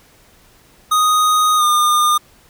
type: tone with pitch glide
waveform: square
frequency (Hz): 1244.5 to 1211.9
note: D#6 to D#6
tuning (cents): 0 to -46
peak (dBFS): -12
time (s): 0.91-2.18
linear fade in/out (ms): 10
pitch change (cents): -46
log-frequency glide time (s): 1.57-1.63
effects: pink hiss -50 dBFS RMS until 2.49 s